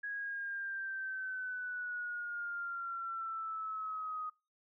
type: exponential sweep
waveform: sine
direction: down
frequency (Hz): 1661.2 to 1247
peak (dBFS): -37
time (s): 0.03-4.3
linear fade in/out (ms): 10
effects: noise-tail reverb RT60 0.3 s tail -25 dB re dry